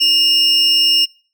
triangle tone pair together, 2845 / 5359 Hz, F7 / E8, +31 / +28 cents, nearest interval major seventh, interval 1097 cents, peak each -10 dBFS, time 0-1.06 s, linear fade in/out 20 ms, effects noise-tail reverb RT60 0.4 s tail -25 dB re dry + tanh soft clip ceiling -5 dBFS

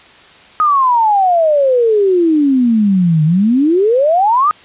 sine exponential two-way sweep, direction down then up, 1264 to 150.4 to 1264 Hz, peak -8 dBFS, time 0.6-4.51 s, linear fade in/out 0 ms, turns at 3.24 s, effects white hiss -41 dBFS RMS until 4.64 s + resampled to 8000 Hz

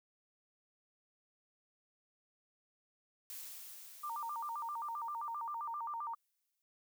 blue noise with exponential decay, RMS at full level -46 dBFS, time 3.3-6.62 s, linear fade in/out 0 ms, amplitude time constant 720 ms
sine tone with vibrato, 1046.5 Hz, C6, in tune, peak -38 dBFS, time 4.03-6.15 s, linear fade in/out 10 ms, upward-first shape square, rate 7.6 Hz, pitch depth 220 cents each way
effects none

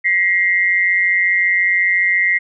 sine tone pair together, 1915.4 / 2101 Hz, A#6 / C7, +46 / +7 cents, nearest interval major second, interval 161 cents, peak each -15 dBFS, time 0.04-2.39 s, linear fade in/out 20 ms, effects none

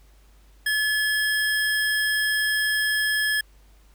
square tone pair together, 1716 / 3239 Hz, A6 / G#7, -44 / -44 cents, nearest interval major seventh, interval 1100 cents, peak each -22 / -31 dBFS, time 0.66-3.41 s, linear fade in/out 5 ms, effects added 50 Hz sine -51 dBFS peak until 3.94 s + pink hiss -61 dBFS RMS until 3.94 s

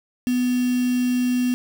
sine tone with quantisation, 248.6 Hz, B3, 12 cents sharp, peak -18 dBFS, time 0.27-1.54 s, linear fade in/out 0 ms, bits 5, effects none

